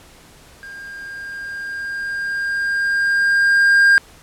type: tone with level ramp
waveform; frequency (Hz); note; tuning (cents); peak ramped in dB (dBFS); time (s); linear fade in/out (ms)
triangle; 1606; G6; +41; -31 to -6; 0.63-3.98; 0
effects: pink hiss -46 dBFS RMS until 4.22 s + low-pass 12000 Hz 12 dB/octave

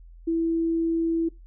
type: tone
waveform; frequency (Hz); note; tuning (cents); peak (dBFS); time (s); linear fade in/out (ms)
sine; 330.1; E4; +2; -21; 0.27-1.29; 10
effects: noise-tail reverb RT60 0.2 s tail -21 dB re dry + added 42 Hz sine -44 dBFS peak until 1.46 s

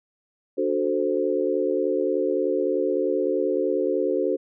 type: chord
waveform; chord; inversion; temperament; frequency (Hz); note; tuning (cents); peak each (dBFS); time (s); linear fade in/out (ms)
sine; D dominant seventh; none; equal; 293.7 / 370 / 440 / 523.3; D4 / F#4 / A4 / C5; 0 / 0 / 0 / 0; -28 / -25 / -26 / -26; 0.57-4.37; 20
effects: none

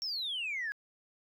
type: exponential sweep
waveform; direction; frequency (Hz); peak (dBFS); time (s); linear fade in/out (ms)
sine; down; 5580 to 1627; -32; 0.02-0.72; 0
effects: tanh soft clip ceiling -30 dBFS + 12-bit

